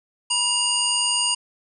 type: harmonic tone with a mistuned harmonic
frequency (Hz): 970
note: B5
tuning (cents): -31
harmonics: 1 / 3 / 5 / 7 / 9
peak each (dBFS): -29 / -23 / -26 / -29 / -24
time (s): 0.3-1.35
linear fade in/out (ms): 10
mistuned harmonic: 3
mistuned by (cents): -43
effects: none